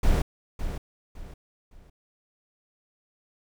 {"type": "noise with echo", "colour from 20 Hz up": "brown", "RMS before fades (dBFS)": -20, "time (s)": [0.03, 0.22], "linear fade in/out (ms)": 5, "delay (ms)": 560, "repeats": 3, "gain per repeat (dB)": -10, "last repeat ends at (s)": 1.9, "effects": []}